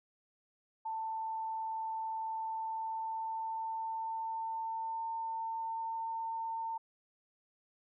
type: tone with pitch glide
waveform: sine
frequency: 889 to 904 Hz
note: A5 to A5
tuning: +18 to +47 cents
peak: -35 dBFS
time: 0.85-6.78 s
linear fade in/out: 10 ms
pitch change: +29 cents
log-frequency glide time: 2.28-6.1 s
effects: none